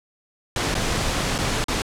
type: noise with dropouts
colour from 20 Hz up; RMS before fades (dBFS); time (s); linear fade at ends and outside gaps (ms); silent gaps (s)
pink; -23; 0.56-1.82; 2; 0.743-0.751 / 1.381-1.386 / 1.642-1.683
effects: low-pass 8000 Hz 12 dB/octave